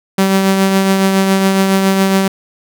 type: tone with tremolo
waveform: sawtooth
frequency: 192.9 Hz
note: G3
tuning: 28 cents flat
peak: -4 dBFS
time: 0.18-2.28 s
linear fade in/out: 5 ms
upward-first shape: triangle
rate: 7.2 Hz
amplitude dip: 40%
effects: none

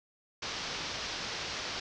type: low-pass noise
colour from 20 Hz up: white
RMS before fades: -38 dBFS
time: 0.42-1.8 s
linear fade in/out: 5 ms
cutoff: 5800 Hz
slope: 48 dB/octave
effects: none

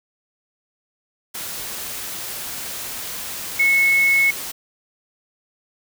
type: tone in noise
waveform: sine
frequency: 2193 Hz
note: C#7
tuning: 19 cents flat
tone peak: -13 dBFS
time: 3.59-4.31 s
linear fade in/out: 10 ms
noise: white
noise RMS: -30 dBFS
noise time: 1.34-4.52 s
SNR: +14 dB
effects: none

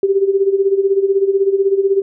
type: tone with tremolo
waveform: sine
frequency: 392 Hz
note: G4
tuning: in tune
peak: -8 dBFS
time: 0.03-2.02 s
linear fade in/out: 2 ms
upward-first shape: sine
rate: 16 Hz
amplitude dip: 75%
effects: none

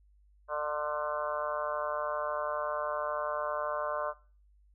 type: harmonic tone with a mistuned harmonic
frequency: 149.7 Hz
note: D3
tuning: 33 cents sharp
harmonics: 3 / 4 / 5 / 6 / 7 / 8 / 9 / 10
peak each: -45 / -34 / -44 / -45 / -36 / -40 / -43 / -42 dBFS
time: 0.48-4.14 s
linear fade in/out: 50 ms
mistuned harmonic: 5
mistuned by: -26 cents
effects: noise-tail reverb RT60 0.4 s tail -20 dB re dry + added 50 Hz sine -60 dBFS peak until 4.74 s

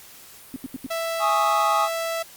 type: tone bursts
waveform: sine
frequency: 262.7 Hz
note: C4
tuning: 7 cents sharp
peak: -28 dBFS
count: 4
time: 0.54-0.864 s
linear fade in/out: 0 ms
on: 21 ms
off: 80 ms
type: tone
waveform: sawtooth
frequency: 661 Hz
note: E5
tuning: 5 cents sharp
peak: -21 dBFS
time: 0.9-2.23 s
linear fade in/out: 10 ms
type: chord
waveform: triangle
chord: Ab suspended fourth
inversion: none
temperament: equal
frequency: 830.6 / 1108.7 / 1244.5 Hz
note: Ab5 / Db6 / Eb6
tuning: 0 / 0 / 0 cents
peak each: -21 / -25 / -20 dBFS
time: 1.19-1.89 s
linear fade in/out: 50 ms
effects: white hiss -46 dBFS RMS until 2.36 s + Opus 48 kbps

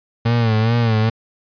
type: tone with vibrato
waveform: 35% pulse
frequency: 113.6 Hz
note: A#2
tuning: 44 cents flat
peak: -12 dBFS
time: 0.25-1.1 s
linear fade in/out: 10 ms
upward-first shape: sine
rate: 2.4 Hz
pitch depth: 78 cents each way
effects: resampled to 11025 Hz

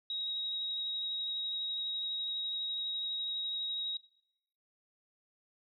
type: tone with vibrato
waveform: sine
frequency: 3802 Hz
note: A#7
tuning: 33 cents sharp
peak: -34 dBFS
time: 0.1-3.97 s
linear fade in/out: 2 ms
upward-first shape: triangle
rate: 12 Hz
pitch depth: 11 cents each way
effects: noise-tail reverb RT60 0.8 s tail -23 dB re dry

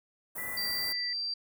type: band-stop noise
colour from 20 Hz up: white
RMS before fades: -39 dBFS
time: 0.35-0.93 s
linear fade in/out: 10 ms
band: 1500 to 10000 Hz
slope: 24 dB/octave
type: tone with vibrato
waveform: sine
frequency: 1975.5 Hz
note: B6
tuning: in tune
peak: -37 dBFS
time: 0.38-1.13 s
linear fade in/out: 2 ms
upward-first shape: triangle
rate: 2.5 Hz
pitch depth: 12 cents each way
type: tone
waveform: sine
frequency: 4699 Hz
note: D8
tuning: in tune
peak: -31 dBFS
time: 0.57-1.34 s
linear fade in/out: 5 ms
effects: none

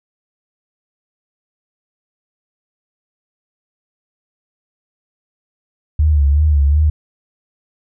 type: tone with vibrato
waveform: sine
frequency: 73.42 Hz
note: D2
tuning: in tune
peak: -9 dBFS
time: 5.99-6.9 s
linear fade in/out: 5 ms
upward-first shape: sine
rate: 2.7 Hz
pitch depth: 86 cents each way
effects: none

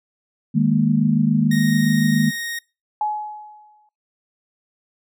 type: chord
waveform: sine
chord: D# suspended fourth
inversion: none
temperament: equal with one note detuned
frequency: 155.56 / 206.1 / 233.1 Hz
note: D#3 / G#3 / A#3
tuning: 0 / -13 / 0 cents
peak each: -19 / -19 / -18 dBFS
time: 0.54-2.31 s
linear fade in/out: 20 ms
type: tone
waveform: sawtooth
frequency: 1864.7 Hz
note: A#6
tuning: in tune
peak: -22 dBFS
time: 1.51-2.59 s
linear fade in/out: 5 ms
type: tone with exponential decay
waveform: sine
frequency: 846 Hz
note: G#5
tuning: 32 cents sharp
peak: -17 dBFS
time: 3.01-3.89 s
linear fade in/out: 2 ms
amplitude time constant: 190 ms
effects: noise-tail reverb RT60 0.3 s tail -25 dB re dry

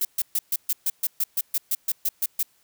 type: noise bursts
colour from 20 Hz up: violet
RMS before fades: -23 dBFS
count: 15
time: 0.01-2.43 s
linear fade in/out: 5 ms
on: 40 ms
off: 130 ms
effects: white hiss -63 dBFS RMS until 2.63 s

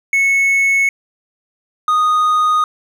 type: tone pair in turn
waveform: triangle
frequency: 2201 / 1239.2 Hz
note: C#7 / D#6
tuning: -13 / -7 cents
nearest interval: minor seventh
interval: 994 cents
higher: first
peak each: -9 dBFS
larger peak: neither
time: 0.13-0.89 / 1.88-2.64 s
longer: neither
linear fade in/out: 2 ms
effects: none

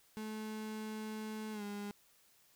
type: tone with pitch glide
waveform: 35% pulse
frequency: 216.4 to 204.3 Hz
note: A3 to G#3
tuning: -29 to -28 cents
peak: -39 dBFS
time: 0.17-1.91 s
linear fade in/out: 0 ms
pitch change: -99 cents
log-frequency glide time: 1.52-1.63 s
effects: white hiss -68 dBFS RMS until 2.55 s

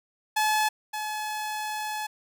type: tone pair in turn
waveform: sawtooth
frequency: 858 / 853.9 Hz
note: A5 / G#5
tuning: -44 / +48 cents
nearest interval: unison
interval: 8 cents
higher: first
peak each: -18 / -26 dBFS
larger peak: first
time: 0.36-0.69 / 0.93-2.07 s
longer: second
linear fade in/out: 10 ms
effects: none

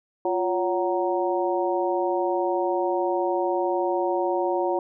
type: harmonic tone with a mistuned harmonic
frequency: 186.4 Hz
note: F#3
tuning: 13 cents sharp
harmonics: 2 / 3 / 4 / 5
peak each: -25 / -27 / -28 / -29 dBFS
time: 0.25-4.79 s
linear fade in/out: 2 ms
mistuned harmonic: 2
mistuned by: -100 cents
effects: none

